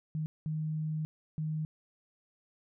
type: tone bursts at uneven times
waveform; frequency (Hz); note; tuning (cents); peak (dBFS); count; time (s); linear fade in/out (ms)
sine; 155.56; D#3; 0; -31; 3; 0.15-0.26 / 0.46-1.05 / 1.38-1.65; 0
effects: none